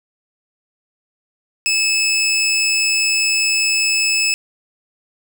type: tone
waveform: 20% pulse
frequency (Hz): 2605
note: E7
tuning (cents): -21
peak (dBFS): -10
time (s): 1.66-4.34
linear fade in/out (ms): 0
effects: none

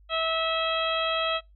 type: harmonic tone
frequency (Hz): 650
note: E5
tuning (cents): -24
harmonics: 1 / 2 / 3 / 4 / 5 / 6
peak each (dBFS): -29 / -29 / -37 / -33 / -30 / -37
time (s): 0.09-1.41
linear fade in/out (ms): 50
effects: noise-tail reverb RT60 0.2 s tail -25 dB re dry + added 50 Hz sine -52 dBFS peak until 1.55 s

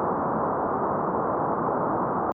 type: low-pass noise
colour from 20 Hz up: white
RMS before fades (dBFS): -25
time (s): 0-2.32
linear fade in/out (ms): 0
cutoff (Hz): 1200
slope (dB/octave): 48
effects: high-pass 150 Hz 12 dB/octave

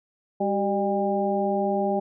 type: harmonic tone with a mistuned harmonic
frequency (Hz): 200.6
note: G3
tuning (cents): +40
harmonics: 1 / 2 / 3 / 4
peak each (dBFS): -27 / -27 / -27 / -27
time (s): 0.4-2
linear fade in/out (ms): 10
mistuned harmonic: 2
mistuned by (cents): -67
effects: none

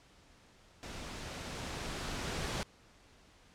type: noise with level ramp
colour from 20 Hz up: pink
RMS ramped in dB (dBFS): -45 to -36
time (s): 0.83-2.63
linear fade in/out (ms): 0
effects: pink hiss -62 dBFS RMS until 3.54 s + low-pass 7000 Hz 12 dB/octave

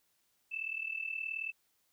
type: tone with amplitude modulation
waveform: sine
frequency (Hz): 2641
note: E7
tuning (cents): +3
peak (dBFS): -32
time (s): 0.51-1.52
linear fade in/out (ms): 20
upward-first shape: sine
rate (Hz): 38.8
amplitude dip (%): 80
effects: white hiss -75 dBFS RMS until 1.92 s

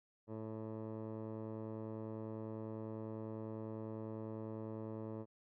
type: tone with low-pass filter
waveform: 15% pulse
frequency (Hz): 110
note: A2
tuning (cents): 0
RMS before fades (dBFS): -45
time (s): 0.27-5.26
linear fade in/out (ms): 50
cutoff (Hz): 700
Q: 2.3
effects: none

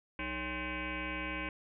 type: tone with frequency modulation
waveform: sine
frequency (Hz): 1298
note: E6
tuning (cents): -27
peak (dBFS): -35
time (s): 0.19-1.49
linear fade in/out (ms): 2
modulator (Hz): 247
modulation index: 5.6
effects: none

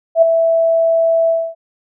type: tone with ADSR envelope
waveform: sine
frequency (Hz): 659.3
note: E5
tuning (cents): 0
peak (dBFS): -3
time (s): 0.15-1.55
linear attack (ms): 72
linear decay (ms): 7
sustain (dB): -7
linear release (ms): 260
effects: none

